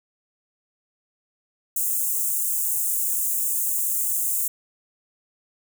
white high-pass noise, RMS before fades -24 dBFS, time 1.76-4.48 s, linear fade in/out 5 ms, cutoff 7000 Hz, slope 48 dB/octave, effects none

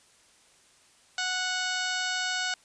harmonic tone with a mistuned harmonic, 737 Hz, F#5, 7 cents flat, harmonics 1 / 2 / 3 / 4 / 5 / 6 / 7 / 8 / 9 / 10, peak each -37 / -31 / -39 / -36 / -38 / -37 / -41 / -41 / -45 / -41 dBFS, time 1.18-2.54 s, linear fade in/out 2 ms, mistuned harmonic 10, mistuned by +56 cents, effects white hiss -60 dBFS RMS until 2.64 s + resampled to 22050 Hz

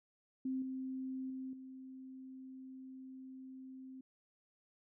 sine tone with level steps, 261.6 Hz, C4, in tune, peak -35 / -39 / -41 / -48 dBFS, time 0.45-4.01 s, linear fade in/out 5 ms, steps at 0.62 / 1.3 / 1.53 s, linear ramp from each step 2 ms, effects none

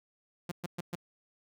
sawtooth tone bursts, 174.61 Hz, F3, in tune, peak -30 dBFS, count 4, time 0.49-0.954 s, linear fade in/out 5 ms, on 26 ms, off 120 ms, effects none

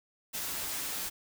white noise with comb filter, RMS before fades -36 dBFS, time 0.33-1.1 s, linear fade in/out 20 ms, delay 8.6 ms, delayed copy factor -0.5, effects none

